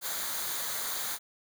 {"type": "noise with comb filter", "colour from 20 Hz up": "white", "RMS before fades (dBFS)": -34, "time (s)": [0.01, 1.19], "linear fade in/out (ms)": 50, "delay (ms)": 0.37, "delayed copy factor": -0.6, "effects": []}